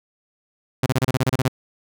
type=tone bursts; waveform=sawtooth; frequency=129.8 Hz; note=C3; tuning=13 cents flat; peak=-12 dBFS; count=11; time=0.83-1.482 s; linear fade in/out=5 ms; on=32 ms; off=30 ms; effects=none